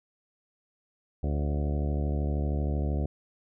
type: harmonic tone with a mistuned harmonic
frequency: 72.9 Hz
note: D2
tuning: 12 cents flat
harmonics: 1 / 2 / 3 / 4 / 5 / 6 / 7 / 8 / 9 / 10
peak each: -27 / -33 / -37 / -39 / -41 / -43 / -44 / -45 / -46 / -47 dBFS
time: 1.23-3.06 s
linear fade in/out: 5 ms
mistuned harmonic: 7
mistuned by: +42 cents
effects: none